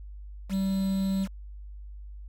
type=tone with quantisation; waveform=triangle; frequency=192.9 Hz; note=G3; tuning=28 cents flat; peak=-22 dBFS; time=0.49-1.28 s; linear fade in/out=50 ms; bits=7; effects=added 50 Hz sine -39 dBFS peak until 2.28 s + MP3 64 kbps